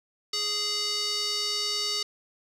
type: tone with band-pass filter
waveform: square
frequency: 415.4 Hz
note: G#4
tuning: in tune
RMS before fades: -29 dBFS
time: 0.33-2.03 s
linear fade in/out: 5 ms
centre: 4700 Hz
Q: 3.8
effects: none